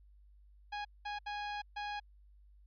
sawtooth tone bursts at uneven times, 827 Hz, G#5, 8 cents flat, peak -34 dBFS, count 4, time 0.72-0.85 / 1.05-1.19 / 1.26-1.62 / 1.76-2 s, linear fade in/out 10 ms, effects added 50 Hz sine -58 dBFS peak until 2.66 s + resampled to 11025 Hz

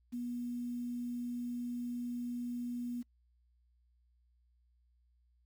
sine tone with quantisation, 242.2 Hz, B3, 34 cents flat, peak -36 dBFS, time 0.12-3.03 s, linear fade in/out 20 ms, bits 10, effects noise-tail reverb RT60 0.1 s tail -24 dB re dry + added 60 Hz sine -68 dBFS peak until 5.45 s

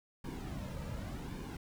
brown noise with flanger, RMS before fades -42 dBFS, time 0.24-1.57 s, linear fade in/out 5 ms, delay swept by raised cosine 1.5 to 2.8 ms, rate 0.87 Hz, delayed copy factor -0.65, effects none

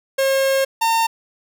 45% pulse tone pair in turn, 539 / 909.6 Hz, C#5 / A#5, -49 / -43 cents, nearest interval major sixth, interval 906 cents, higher second, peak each -15 dBFS, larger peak neither, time 0.18-0.65 / 0.81-1.07 s, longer first, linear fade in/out 10 ms, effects none

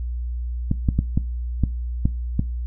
clicks, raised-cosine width 5 ms, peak -6 dBFS, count 7, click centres 0.714 / 0.888 / 0.99 / 1.175 / 1.637 / 2.055 / 2.394 s, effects noise-tail reverb RT60 0.3 s tail -20 dB re dry + added 60 Hz sine -24 dBFS peak until 2.66 s

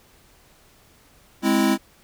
square chord, Ab augmented, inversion none, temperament equal, 207.7 / 261.6 / 329.6 Hz, Ab3 / C4 / E4, 0 / 0 / 0 cents, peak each -22 dBFS, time 1.42-1.78 s, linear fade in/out 50 ms, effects pink hiss -55 dBFS RMS until 2.03 s

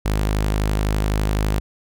sawtooth tone, 51.91 Hz, G#1, in tune, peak -14 dBFS, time 0.05-1.6 s, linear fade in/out 10 ms, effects none

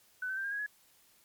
sine tone with pitch steps, 1500 / 1535.9 / 1572.8 / 1610.4 / 1649 / 1688.6 Hz, F#6 / G6 / G6 / G6 / G#6 / G#6, +23 / -36 / +5 / +46 / -13 / +28 cents, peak -33 dBFS, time 0.22-0.664 s, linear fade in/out 5 ms, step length 74 ms, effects white hiss -65 dBFS RMS until 1.24 s + MP3 96 kbps

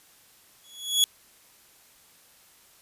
sawtooth tone with exponential growth, 3367 Hz, G#7, 23 cents sharp, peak -12 dBFS, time 0.64-1.04 s, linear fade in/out 0 ms, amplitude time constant 86 ms, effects white hiss -57 dBFS RMS until 2.81 s + resampled to 32000 Hz

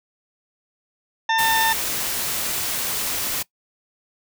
harmonic tone, 898 Hz, A5, 35 cents sharp, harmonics 1 / 2 / 3 / 4 / 6 / 7, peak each -19 / -22 / -33 / -27 / -35 / -40 dBFS, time 1.29-1.73 s, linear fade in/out 5 ms
white noise, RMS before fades -25 dBFS, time 1.38-3.43 s, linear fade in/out 10 ms
effects noise-tail reverb RT60 0.1 s tail -21 dB re dry

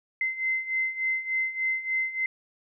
sine beating tone pair, 2064 / 2067.4 Hz, C7 / C7, -24 / -21 cents, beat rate 3.4 Hz, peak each -31 / -27 dBFS, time 0.21-2.26 s, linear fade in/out 2 ms, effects none

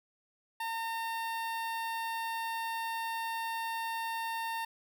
sawtooth tone with notch filter, 910 Hz, A#5, 42 cents flat, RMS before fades -36 dBFS, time 0.6-4.65 s, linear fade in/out 5 ms, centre 6700 Hz, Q 1.1, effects none

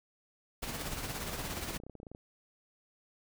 pink noise with tremolo, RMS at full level -37 dBFS, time 0.62-1.78 s, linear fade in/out 10 ms, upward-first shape sine, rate 17 Hz, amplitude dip 45%
clicks, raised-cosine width 2 ms, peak -34 dBFS, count 12, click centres 1.708 / 1.764 / 1.801 / 1.836 / 1.866 / 1.897 / 1.953 / 2.001 / 2.031 / 2.068 / 2.116 / 2.149 s
effects none

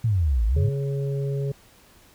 sine exponential two-way sweep, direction down then up, 120.9 to 52 to 120.9 Hz, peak -18 dBFS, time 0.04-0.69 s, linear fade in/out 5 ms, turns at 0.46 s
harmonic tone, 138.59 Hz, C#3, in tune, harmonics 1 / 3 / 4, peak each -24 / -31 / -39 dBFS, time 0.56-1.52 s, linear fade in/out 5 ms
effects pink hiss -54 dBFS RMS until 2.14 s

